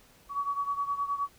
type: beating tone pair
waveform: sine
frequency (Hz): 1129 / 1138.6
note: C#6 / C#6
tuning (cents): +31 / +46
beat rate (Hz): 9.6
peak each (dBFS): -30 / -34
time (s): 0.29-1.29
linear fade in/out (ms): 50
effects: pink hiss -59 dBFS RMS until 1.38 s